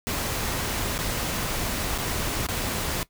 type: noise with dropouts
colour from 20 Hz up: pink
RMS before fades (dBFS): -28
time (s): 0.07-3.03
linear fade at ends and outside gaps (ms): 0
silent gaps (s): 0.979-0.989 / 1.979-1.985 / 2.466-2.487
effects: noise-tail reverb RT60 0.1 s tail -17 dB re dry